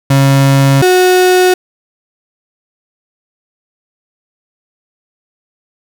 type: tone pair in turn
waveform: 35% pulse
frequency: 137.2 / 366.3 Hz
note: C#3 / F#4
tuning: -17 / -17 cents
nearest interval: octave + perfect fourth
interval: 1700 cents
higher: second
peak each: -4 dBFS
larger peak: neither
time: 0.1-0.82 / 0.82-1.54 s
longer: neither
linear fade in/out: 5 ms
effects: none